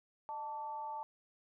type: tone with amplitude modulation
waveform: sine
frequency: 883 Hz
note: A5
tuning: 6 cents sharp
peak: -36 dBFS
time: 0.29-1.03 s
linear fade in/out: 0 ms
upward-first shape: sine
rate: 270 Hz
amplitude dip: 65%
effects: none